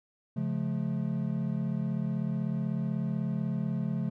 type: chord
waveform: triangle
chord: Db augmented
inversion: none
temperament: equal with one note detuned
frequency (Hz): 138.59 / 174.61 / 214.9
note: Db3 / F3 / A3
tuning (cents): 0 / 0 / -41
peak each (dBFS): -31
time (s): 0.36-4.1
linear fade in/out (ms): 10
effects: none